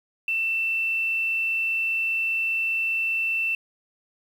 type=tone with quantisation; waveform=sine; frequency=2675 Hz; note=E7; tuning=25 cents sharp; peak=-22 dBFS; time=0.28-3.55 s; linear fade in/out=2 ms; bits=8; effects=none